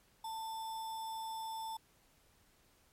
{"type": "tone with sample-and-hold", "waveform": "sine", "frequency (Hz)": 891, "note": "A5", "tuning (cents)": 22, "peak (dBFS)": -39, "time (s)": [0.24, 1.77], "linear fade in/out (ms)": 5, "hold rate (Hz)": 4410, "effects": ["pink hiss -69 dBFS RMS until 2.92 s", "MP3 64 kbps"]}